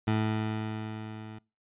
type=tone with level ramp; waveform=20% pulse; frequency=109 Hz; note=A2; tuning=16 cents flat; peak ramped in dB=-19 to -37 dBFS; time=0.07-1.39 s; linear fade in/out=10 ms; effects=noise-tail reverb RT60 0.3 s tail -25 dB re dry + resampled to 8000 Hz